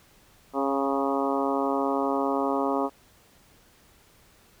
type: harmonic tone with a mistuned harmonic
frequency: 137.5 Hz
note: C#3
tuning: 14 cents flat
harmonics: 2 / 3 / 4 / 5 / 6 / 7 / 8 / 9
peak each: -28 / -30 / -31 / -32 / -33 / -33 / -34 / -35 dBFS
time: 0.53-2.9 s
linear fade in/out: 50 ms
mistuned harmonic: 5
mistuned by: +19 cents
effects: pink hiss -58 dBFS RMS until 4.6 s